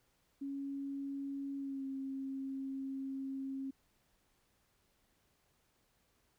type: tone with pitch glide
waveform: sine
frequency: 277.2 to 269.3 Hz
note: C#4 to C#4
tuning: 0 to -50 cents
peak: -38 dBFS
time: 0.41-3.71 s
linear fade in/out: 10 ms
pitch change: -50 cents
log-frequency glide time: 1.57-1.86 s
effects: pink hiss -75 dBFS RMS until 6.38 s